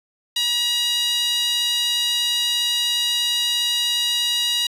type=tone with high-pass filter; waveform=sawtooth; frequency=957 Hz; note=A#5; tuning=45 cents sharp; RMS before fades=-21 dBFS; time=0.36-4.67 s; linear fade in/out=5 ms; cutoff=3400 Hz; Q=7.5; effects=resampled to 32000 Hz